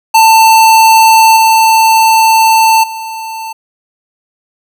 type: tone with level steps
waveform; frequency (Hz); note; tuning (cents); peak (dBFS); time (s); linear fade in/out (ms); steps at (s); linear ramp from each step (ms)
square; 891; A5; +22; -3 / -5 / -20; 0.14-3.53; 10; 1.36 / 2.83; 10
effects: none